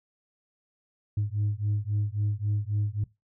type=beating tone pair; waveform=sine; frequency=102.2 / 105.9 Hz; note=G#2 / G#2; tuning=-27 / +34 cents; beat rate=3.7 Hz; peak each=-27 dBFS; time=1.17-3.04 s; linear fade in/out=5 ms; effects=noise-tail reverb RT60 0.2 s tail -19 dB re dry + tanh soft clip ceiling -21 dBFS